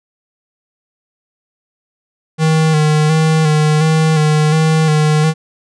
square tone with vibrato, 155.56 Hz, D#3, in tune, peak -10 dBFS, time 2.38-5.34 s, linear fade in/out 50 ms, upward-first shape square, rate 1.4 Hz, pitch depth 31 cents each way, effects resampled to 22050 Hz

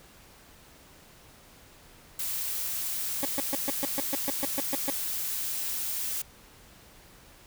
blue noise, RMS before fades -32 dBFS, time 2.19-6.22 s, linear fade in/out 5 ms
20% pulse tone bursts, 277.2 Hz, C#4, in tune, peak -23 dBFS, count 12, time 3.23-4.9 s, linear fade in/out 0 ms, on 20 ms, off 130 ms
effects pink hiss -54 dBFS RMS until 7.46 s

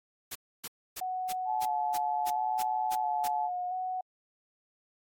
white noise bursts, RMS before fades -38 dBFS, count 10, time 0.31-3.28 s, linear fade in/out 10 ms, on 45 ms, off 280 ms
sine tone with vibrato, 731 Hz, F#5, 21 cents flat, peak -31 dBFS, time 1.01-4.01 s, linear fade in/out 5 ms, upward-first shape square, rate 0.74 Hz, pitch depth 23 cents each way
sine tone, 862 Hz, A5, 36 cents flat, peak -30 dBFS, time 1.45-3.5 s, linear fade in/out 50 ms
effects AAC 64 kbps

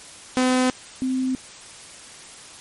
sawtooth / sine tone pair in turn, 254.8 / 259.1 Hz, C4 / C4, -46 / -17 cents, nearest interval unison, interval 29 cents, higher second, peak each -13 / -20 dBFS, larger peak first, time 0.37-0.7 / 1.02-1.35 s, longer neither, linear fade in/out 0 ms, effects white hiss -42 dBFS RMS until 2.6 s + MP3 48 kbps

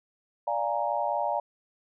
sine chord, Bb dominant seventh, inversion first, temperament equal with one note detuned, 587.3 / 698.5 / 827.7 / 932.3 Hz, D5 / F5 / Ab5 / Bb5, 0 / 0 / -6 / 0 cents, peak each -31 dBFS, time 0.47-1.4 s, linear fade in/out 5 ms, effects none

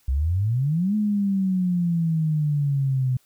sine exponential two-way sweep, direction up then down, 62.4 to 214 to 126.2 Hz, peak -19 dBFS, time 0.08-3.17 s, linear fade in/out 5 ms, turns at 0.95 s, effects white hiss -62 dBFS RMS until 3.25 s

